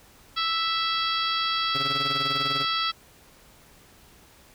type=harmonic tone; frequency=659 Hz; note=E5; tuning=1 cent flat; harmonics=2 / 3 / 4 / 5 / 6 / 7 / 8; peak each=-27 / -35 / -36 / -29 / -33 / -32 / -39 dBFS; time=0.36-2.92 s; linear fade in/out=20 ms
type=tone with tremolo; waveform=15% pulse; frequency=138.59 Hz; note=C#3; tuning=in tune; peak=-24 dBFS; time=1.75-2.65 s; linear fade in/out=0 ms; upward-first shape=sine; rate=20 Hz; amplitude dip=85%
effects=pink hiss -54 dBFS RMS until 4.54 s